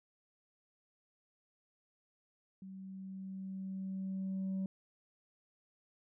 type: tone with level ramp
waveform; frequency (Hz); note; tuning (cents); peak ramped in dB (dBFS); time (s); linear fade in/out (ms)
sine; 190.9; G3; -46; -46 to -31; 2.62-4.66; 2
effects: tanh soft clip ceiling -33 dBFS